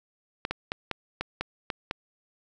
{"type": "clicks", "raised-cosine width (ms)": 0.3, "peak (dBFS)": -13, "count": 8, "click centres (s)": [0.451, 0.51, 0.719, 0.913, 1.21, 1.41, 1.702, 1.911], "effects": []}